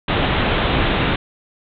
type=low-pass noise; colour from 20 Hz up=pink; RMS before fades=-18 dBFS; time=0.08-1.16 s; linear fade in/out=5 ms; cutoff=3800 Hz; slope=96 dB/octave; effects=none